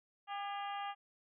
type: harmonic tone with a mistuned harmonic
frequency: 401.9 Hz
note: G4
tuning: 43 cents sharp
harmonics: 2 / 3 / 4 / 5 / 6 / 7 / 8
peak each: -40 / -45 / -51 / -53 / -56 / -51 / -56 dBFS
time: 0.27-0.95 s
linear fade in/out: 50 ms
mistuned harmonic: 4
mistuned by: +55 cents
effects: none